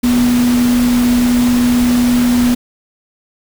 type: tone in noise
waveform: sine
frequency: 243.9 Hz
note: B3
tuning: 21 cents flat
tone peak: -9 dBFS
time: 0.03-2.55 s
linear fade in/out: 10 ms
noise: pink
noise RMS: -22 dBFS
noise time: 0.03-2.55 s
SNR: +10 dB
effects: none